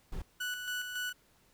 brown noise, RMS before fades -37 dBFS, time 0.12-0.22 s, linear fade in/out 5 ms
30% pulse tone with tremolo, 1480 Hz, F#6, in tune, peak -31 dBFS, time 0.4-1.13 s, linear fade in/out 10 ms, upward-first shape square, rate 3.6 Hz, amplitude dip 45%
effects pink hiss -67 dBFS RMS until 1.53 s

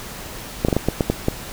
clicks, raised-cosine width 2 ms, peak -3 dBFS, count 8, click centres 0.649 / 0.685 / 0.728 / 0.766 / 0.886 / 1.008 / 1.1 / 1.284 s, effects pink hiss -34 dBFS RMS until 1.52 s

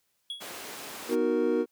triangle tone with exponential decay, 3343 Hz, G#7, 11 cents sharp, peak -29 dBFS, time 0.3-0.55 s, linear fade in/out 2 ms, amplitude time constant 53 ms
pink high-pass noise, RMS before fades -41 dBFS, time 0.4-1.16 s, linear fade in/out 20 ms, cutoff 330 Hz, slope 12 dB/octave
triangle chord, B major seventh, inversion none, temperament equal, 246.9 / 311.1 / 370 / 466.2 Hz, B3 / D#4 / F#4 / A#4, 0 / 0 / 0 / 0 cents, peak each -29 / -28 / -27 / -25 dBFS, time 1.08-1.66 s, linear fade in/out 50 ms
effects white hiss -74 dBFS RMS until 1.71 s

